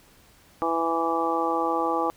harmonic tone, 165.6 Hz, E3, 8 cents sharp, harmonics 2 / 3 / 4 / 5 / 6 / 7, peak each -29 / -29 / -33 / -27 / -34 / -28 dBFS, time 0.62-2.1 s, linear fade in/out 0 ms, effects pink hiss -56 dBFS RMS until 2.16 s

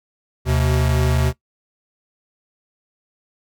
square tone pair together, 75.5 / 126.98 Hz, D2 / B2, +48 / +49 cents, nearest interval major sixth, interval 901 cents, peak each -19 dBFS, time 0.45-1.33 s, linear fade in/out 50 ms, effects noise-tail reverb RT60 0.1 s tail -18 dB re dry

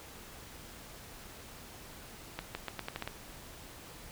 accelerating click train, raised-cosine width 0.3 ms, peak -20 dBFS, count 8, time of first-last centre 2.39-3.076 s, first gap 160 ms, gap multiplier 0.83, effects pink hiss -50 dBFS RMS until 4.11 s

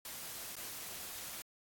white noise with dropouts, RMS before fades -45 dBFS, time 0.05-1.42 s, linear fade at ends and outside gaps 2 ms, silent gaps 0.555-0.565 s, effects AAC 64 kbps

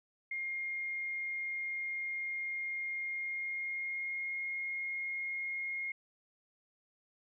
sine tone with pitch glide, 2128 to 2144 Hz, C7 to C7, +29 to +42 cents, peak -35 dBFS, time 0.31-5.92 s, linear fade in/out 5 ms, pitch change +13 cents, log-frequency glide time 3.03-4.38 s, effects none

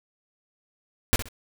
pink noise with echo, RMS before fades -19 dBFS, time 1.13-1.16 s, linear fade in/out 0 ms, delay 63 ms, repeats 2, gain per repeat -12 dB, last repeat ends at 1.286 s, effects none

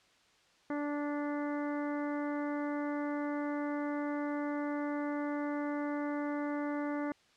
harmonic tone, 291.8 Hz, D4, 11 cents flat, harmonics 1 / 2 / 3 / 4 / 5 / 6 / 7, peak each -34 / -40 / -44 / -46 / -48 / -50 / -51 dBFS, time 0.7-7.12 s, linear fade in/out 2 ms, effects white hiss -66 dBFS RMS until 7.36 s + low-pass 5000 Hz 12 dB/octave

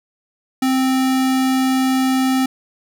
square tone, 261.6 Hz, C4, in tune, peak -15 dBFS, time 0.62-2.46 s, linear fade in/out 5 ms, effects none

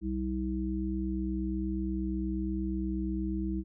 harmonic tone, 64.2 Hz, C2, 32 cents flat, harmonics 1 / 3 / 5, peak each -34 / -34 / -34 dBFS, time 0.01-3.64 s, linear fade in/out 50 ms, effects none

